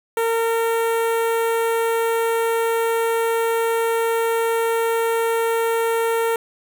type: tone with notch filter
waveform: sawtooth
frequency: 457.4 Hz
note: A#4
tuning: 33 cents flat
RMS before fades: -20 dBFS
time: 0.17-6.36 s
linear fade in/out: 2 ms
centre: 4900 Hz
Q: 0.66
effects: none